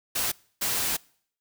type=noise bursts at uneven times; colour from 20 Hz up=white; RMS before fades=-27 dBFS; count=2; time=0.15-0.32 / 0.61-0.97 s; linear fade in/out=10 ms; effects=noise-tail reverb RT60 0.6 s tail -25 dB re dry